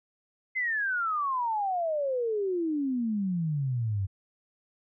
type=exponential sweep; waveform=sine; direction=down; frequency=2093 to 93.4 Hz; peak=-26 dBFS; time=0.55-4.07 s; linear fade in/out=20 ms; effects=none